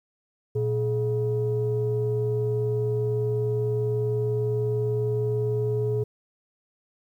sine tone pair together, 118.24 / 423.2 Hz, A#2 / G#4, +25 / +33 cents, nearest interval octave + minor seventh, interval 2208 cents, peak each -24 dBFS, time 0.55-6.04 s, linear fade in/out 10 ms, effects tanh soft clip ceiling -17 dBFS + 10-bit

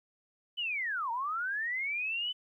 sine linear two-way sweep, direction down then up, 3038 to 895 to 3038 Hz, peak -31 dBFS, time 0.57-2.33 s, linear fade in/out 20 ms, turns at 1.11 s, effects 12-bit

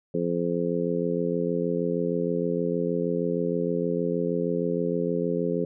harmonic tone, 86.4 Hz, F2, 18 cents flat, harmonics 2 / 3 / 4 / 5 / 6, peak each -29 / -31 / -32 / -28 / -31 dBFS, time 0.14-5.65 s, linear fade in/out 5 ms, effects none

